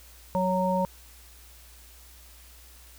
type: harmonic tone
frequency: 185 Hz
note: F#3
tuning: in tune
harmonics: 1 / 3 / 5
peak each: -27 / -27 / -27 dBFS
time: 0.35-0.85 s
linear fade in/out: 0 ms
effects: added 60 Hz sine -51 dBFS peak until 2.98 s + white hiss -53 dBFS RMS until 2.98 s